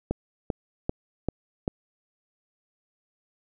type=click train; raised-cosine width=2 ms; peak=-12 dBFS; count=5; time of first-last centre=0.11-1.679 s; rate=2.55 Hz; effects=none